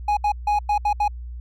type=tone bursts at uneven times; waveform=triangle; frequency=830.6 Hz; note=G#5; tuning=in tune; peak=-15 dBFS; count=6; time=0.08-0.17 / 0.24-0.32 / 0.47-0.59 / 0.69-0.78 / 0.85-0.93 / 1-1.08 s; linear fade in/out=5 ms; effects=added 60 Hz sine -31 dBFS peak until 1.4 s